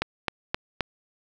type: click train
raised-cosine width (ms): 0.3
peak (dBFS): -8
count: 4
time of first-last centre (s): 0.02-0.807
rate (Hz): 3.81
effects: none